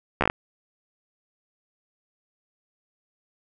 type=slowing click train; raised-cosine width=0.5 ms; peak=-6 dBFS; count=6; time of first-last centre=0.21-0.299 s; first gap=13 ms; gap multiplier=1.16; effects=none